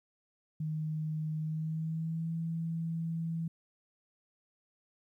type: tone with pitch glide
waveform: sine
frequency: 155.56 to 164.52 Hz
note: D#3 to E3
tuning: 0 to -3 cents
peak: -32 dBFS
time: 0.6-3.48 s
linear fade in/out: 5 ms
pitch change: +97 cents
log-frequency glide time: 1.39-2.32 s
effects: 12-bit